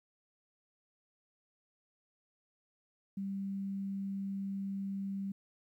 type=tone; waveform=sine; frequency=196 Hz; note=G3; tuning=in tune; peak=-35 dBFS; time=3.17-5.32 s; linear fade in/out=5 ms; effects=12-bit